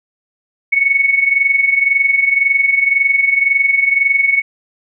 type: tone with amplitude modulation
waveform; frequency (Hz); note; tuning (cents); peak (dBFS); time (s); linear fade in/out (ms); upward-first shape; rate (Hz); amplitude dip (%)
sine; 2216; C#7; -1; -7; 0.72-4.42; 10; sine; 21.9; 70
effects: none